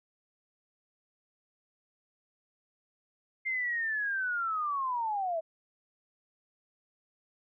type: linear sweep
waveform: sine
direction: down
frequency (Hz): 2108 to 629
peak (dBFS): -29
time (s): 3.45-5.41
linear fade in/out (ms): 20
effects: none